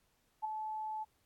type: tone with ADSR envelope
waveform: sine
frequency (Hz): 866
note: A5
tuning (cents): -28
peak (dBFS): -31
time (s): 0.42-1.05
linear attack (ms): 27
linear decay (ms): 9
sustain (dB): -6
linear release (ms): 25
effects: pink hiss -75 dBFS RMS until 1.25 s + AAC 64 kbps